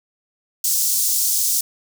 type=high-pass noise; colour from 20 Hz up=pink; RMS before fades=-19 dBFS; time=0.64-1.61 s; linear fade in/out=5 ms; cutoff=5600 Hz; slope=24 dB/octave; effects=none